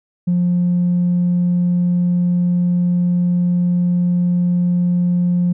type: tone with tanh clipping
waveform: triangle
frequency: 176.7 Hz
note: F3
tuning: 21 cents sharp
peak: -13 dBFS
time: 0.27-5.53 s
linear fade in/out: 10 ms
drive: 5 dB
effects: none